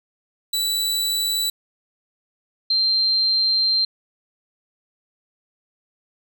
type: tone pair in turn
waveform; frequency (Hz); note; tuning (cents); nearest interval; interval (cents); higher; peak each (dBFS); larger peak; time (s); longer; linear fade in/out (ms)
sawtooth / sine; 3951 / 4154; B7 / C8; 0 / -13; minor second; 87; second; -17 / -16; second; 0.53-1.5 / 2.7-3.85; second; 5
effects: none